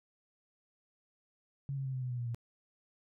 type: tone with pitch steps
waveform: sine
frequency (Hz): 138.59 / 135.35 / 132.18 / 129.09 / 126.06 / 123.11 / 120.23 / 117.42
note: C#3 / C#3 / C3 / C3 / B2 / B2 / B2 / A#2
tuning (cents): 0 / -41 / +18 / -23 / +36 / -5 / -46 / +13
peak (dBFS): -34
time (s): 1.69-2.346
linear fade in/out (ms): 0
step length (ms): 82
effects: none